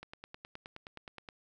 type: click train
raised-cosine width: 0.3 ms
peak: -29 dBFS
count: 13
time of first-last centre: 0.03-1.288 s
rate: 9.54 Hz
effects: none